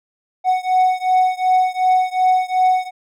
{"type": "beating tone pair", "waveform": "triangle", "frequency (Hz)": [740, 742.7], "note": ["F#5", "F#5"], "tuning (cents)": [0, 6], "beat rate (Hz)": 2.7, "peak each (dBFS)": [-14, -15], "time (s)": [0.44, 2.91], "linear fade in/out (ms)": 50, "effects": []}